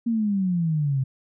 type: exponential sweep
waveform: sine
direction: down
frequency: 237 to 129.9 Hz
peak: -20 dBFS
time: 0.06-1.04 s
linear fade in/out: 10 ms
effects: none